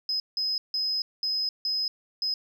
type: tone bursts at uneven times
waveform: sine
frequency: 5070 Hz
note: D#8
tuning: 32 cents sharp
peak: -24 dBFS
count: 6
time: 0.09-0.2 / 0.37-0.58 / 0.74-1.02 / 1.23-1.49 / 1.65-1.88 / 2.22-2.34 s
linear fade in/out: 2 ms
effects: tanh soft clip ceiling -20 dBFS